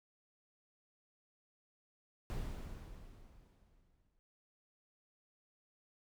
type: noise with exponential decay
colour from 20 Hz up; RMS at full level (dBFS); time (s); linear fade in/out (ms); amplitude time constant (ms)
brown; -38; 2.3-4.19; 0; 410
effects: none